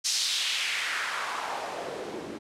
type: noise with band-pass filter sweep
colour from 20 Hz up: white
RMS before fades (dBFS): -31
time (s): 0.04-2.39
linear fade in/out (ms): 20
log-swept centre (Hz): 5600 to 270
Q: 2
effects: low-pass 10000 Hz 12 dB/octave